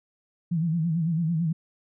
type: tone with vibrato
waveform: sine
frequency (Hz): 164.81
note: E3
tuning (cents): 0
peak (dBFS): -22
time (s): 0.51-1.53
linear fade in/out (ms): 10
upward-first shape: sine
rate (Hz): 9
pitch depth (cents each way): 100
effects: none